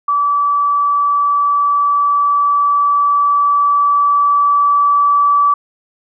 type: tone with level ramp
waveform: sine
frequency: 1153 Hz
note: D6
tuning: 32 cents flat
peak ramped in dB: -11 to -8 dBFS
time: 0.08-5.54 s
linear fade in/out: 5 ms
effects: none